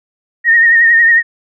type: tone with vibrato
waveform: sine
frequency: 1852 Hz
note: A#6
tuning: 12 cents flat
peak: -5 dBFS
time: 0.44-1.23 s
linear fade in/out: 50 ms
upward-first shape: triangle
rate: 11 Hz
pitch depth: 53 cents each way
effects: none